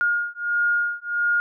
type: beating tone pair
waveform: sine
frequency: 1423 / 1424.5 Hz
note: F6 / F6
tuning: +32 / +34 cents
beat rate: 1.5 Hz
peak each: -23 dBFS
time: 0.01-1.4 s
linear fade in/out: 0 ms
effects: none